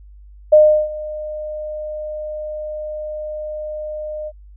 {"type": "tone with ADSR envelope", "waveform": "sine", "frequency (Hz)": 610, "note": "D#5", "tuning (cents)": -34, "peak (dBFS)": -4, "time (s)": [0.52, 4.32], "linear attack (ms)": 12, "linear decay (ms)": 350, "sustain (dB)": -20, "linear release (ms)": 46, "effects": ["added 50 Hz sine -39 dBFS peak until 4.56 s"]}